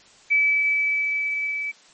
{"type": "tone with level ramp", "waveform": "sine", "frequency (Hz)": 2300, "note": "D7", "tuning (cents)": -37, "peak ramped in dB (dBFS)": [-15, -25], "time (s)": [0.3, 1.72], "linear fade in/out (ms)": 20, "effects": ["white hiss -52 dBFS RMS until 1.93 s", "MP3 32 kbps"]}